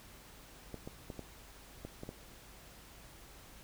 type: clicks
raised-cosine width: 2 ms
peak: -29 dBFS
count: 7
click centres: 0.743 / 0.875 / 1.102 / 1.193 / 1.85 / 2.034 / 2.091 s
effects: added 50 Hz sine -60 dBFS peak until 3.63 s + pink hiss -56 dBFS RMS until 3.63 s